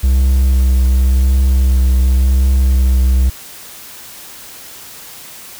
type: tone with vibrato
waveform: triangle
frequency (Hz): 64.7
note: C2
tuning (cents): -19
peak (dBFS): -6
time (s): 0.03-3.3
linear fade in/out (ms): 10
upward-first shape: triangle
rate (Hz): 0.91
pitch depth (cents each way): 28
effects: white hiss -34 dBFS RMS until 5.59 s